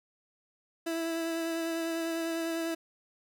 30% pulse tone with vibrato, 329.8 Hz, E4, 1 cent sharp, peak -28 dBFS, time 0.86-2.75 s, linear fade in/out 10 ms, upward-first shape triangle, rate 10 Hz, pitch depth 19 cents each way, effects 11-bit

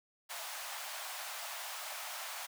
pink high-pass noise, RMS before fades -43 dBFS, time 0.29-2.47 s, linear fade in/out 20 ms, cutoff 640 Hz, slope 48 dB/octave, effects none

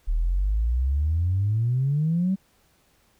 sine exponential sweep, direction up, 37.35 to 196 Hz, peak -19 dBFS, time 0.07-2.36 s, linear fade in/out 20 ms, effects tanh soft clip ceiling -15 dBFS + pink hiss -63 dBFS RMS until 3.19 s

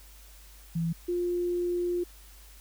sine tone pair in turn, 166.1 / 352 Hz, E3 / F4, +13 / +14 cents, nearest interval octave + minor second, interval 1301 cents, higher second, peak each -26 dBFS, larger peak neither, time 0.75-0.93 / 1.08-2.04 s, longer second, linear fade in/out 10 ms, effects added 50 Hz sine -50 dBFS peak until 2.6 s + white hiss -55 dBFS RMS until 2.6 s

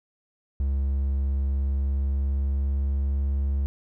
triangle tone with pitch glide, 68.4 to 69.27 Hz, C#2 to C#2, -23 to -1 cents, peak -20 dBFS, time 0.6-3.66 s, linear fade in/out 0 ms, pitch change +22 cents, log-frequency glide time 1.63-3.49 s, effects none

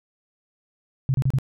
sine tone bursts, 133 Hz, C3, 29 cents sharp, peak -17 dBFS, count 4, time 1.09-1.386 s, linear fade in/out 0 ms, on 50 ms, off 32 ms, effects none

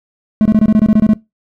triangle tone bursts, 215.5 Hz, A3, 36 cents flat, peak -4 dBFS, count 11, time 0.41-1.134 s, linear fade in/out 0 ms, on 44 ms, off 24 ms, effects noise-tail reverb RT60 0.2 s tail -21 dB re dry

